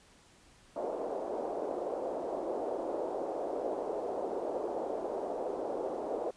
pink band-pass noise, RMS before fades -36 dBFS, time 0.76-6.31 s, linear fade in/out 5 ms, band 380 to 700 Hz, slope 24 dB/octave, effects pink hiss -61 dBFS RMS until 6.36 s + resampled to 22050 Hz

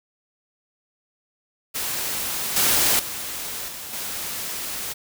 white noise with level steps, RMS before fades -27 / -19 / -31 / -35 / -30 dBFS, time 1.74-4.94 s, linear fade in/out 20 ms, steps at 2.56 / 2.99 / 3.68 / 3.93 s, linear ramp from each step 5 ms, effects none

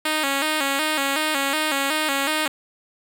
5% pulse tone with vibrato, 292.2 Hz, D4, 9 cents flat, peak -9 dBFS, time 0.05-2.48 s, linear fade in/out 5 ms, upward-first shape square, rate 2.7 Hz, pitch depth 100 cents each way, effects none

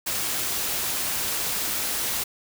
white noise, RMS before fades -27 dBFS, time 0.06-2.24 s, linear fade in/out 10 ms, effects none

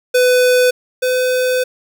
square tone pair in turn, 500 / 506.1 Hz, B4 / B4, +21 / +42 cents, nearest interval unison, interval 21 cents, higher second, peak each -10 / -14 dBFS, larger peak first, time 0.14-0.71 / 1.02-1.64 s, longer second, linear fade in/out 10 ms, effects 8-bit

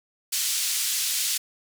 white band-pass noise, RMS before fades -26 dBFS, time 0.32-1.38 s, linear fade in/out 10 ms, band 3100 to 10000 Hz, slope 12 dB/octave, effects none

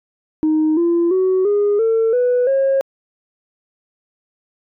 sine tone with pitch steps, 311.1 / 341.2 / 374.3 / 410.5 / 450.2 / 493.8 / 541.7 Hz, D#4 / F4 / F#4 / G#4 / A4 / B4 / C#5, 0 / -40 / +20 / -20 / +40 / 0 / -40 cents, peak -11 dBFS, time 0.43-2.81 s, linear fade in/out 0 ms, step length 340 ms, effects tanh soft clip ceiling -10 dBFS

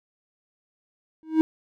triangle tone with exponential growth, 317.2 Hz, D#4, 33 cents sharp, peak -9 dBFS, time 1.23-1.41 s, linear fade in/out 0 ms, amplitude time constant 39 ms, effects none

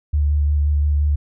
sine tone with vibrato, 73.42 Hz, D2, in tune, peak -14 dBFS, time 0.13-1.16 s, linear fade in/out 10 ms, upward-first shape square, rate 5.7 Hz, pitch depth 15 cents each way, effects none

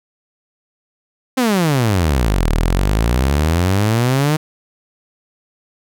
sawtooth exponential two-way sweep, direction down then up, 267.7 to 37.23 to 157.7 Hz, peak -9 dBFS, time 1.37-4.37 s, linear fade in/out 10 ms, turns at 2.49 s, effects none

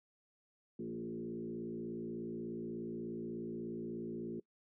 sine tone with frequency modulation, 289 Hz, D4, 28 cents flat, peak -39 dBFS, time 0.79-4.4 s, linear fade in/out 5 ms, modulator 56.6 Hz, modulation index 2, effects noise-tail reverb RT60 0.1 s tail -23 dB re dry

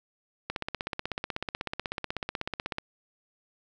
click train, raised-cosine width 0.3 ms, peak -15 dBFS, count 38, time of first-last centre 0.5-2.784 s, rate 16.2 Hz, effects none

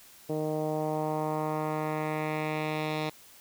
10% pulse tone with low-pass filter sweep, 154.4 Hz, D#3, 13 cents flat, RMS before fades -31 dBFS, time 0.29-3.1 s, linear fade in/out 10 ms, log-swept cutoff 500 to 3900 Hz, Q 1.6, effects white hiss -54 dBFS RMS until 3.4 s

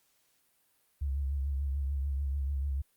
sine tone with vibrato, 69.3 Hz, C#2, in tune, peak -29 dBFS, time 1.01-2.82 s, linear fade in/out 10 ms, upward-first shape triangle, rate 6.8 Hz, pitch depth 74 cents each way, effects white hiss -71 dBFS RMS until 2.96 s + Opus 48 kbps

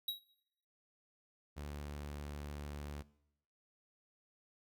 square tone with exponential decay, 3838 Hz, A#7, 50 cents sharp, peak -33 dBFS, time 0.08-0.25 s, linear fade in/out 5 ms, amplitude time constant 35 ms
sawtooth tone, 72.9 Hz, D2, 12 cents flat, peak -39 dBFS, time 1.56-3.03 s, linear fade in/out 20 ms
effects noise-tail reverb RT60 0.8 s tail -20 dB re dry

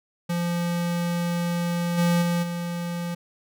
square tone with level steps, 172.7 Hz, F3, 19 cents flat, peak -24 / -19 / -22 / -28 dBFS, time 0.29-3.15 s, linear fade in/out 10 ms, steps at 1.97 / 2.21 / 2.42 s, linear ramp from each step 20 ms, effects none

